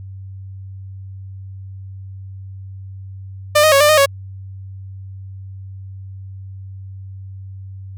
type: tone with pitch steps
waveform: sawtooth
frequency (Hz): 598 / 622 / 553 / 595 / 617 / 555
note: D5 / D#5 / C#5 / D5 / D#5 / C#5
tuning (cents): +31 / -1 / -4 / +22 / -15 / +2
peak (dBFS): -5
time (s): 3.55-4.06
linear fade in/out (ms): 10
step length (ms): 85
effects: added 96 Hz sine -30 dBFS peak until 7.97 s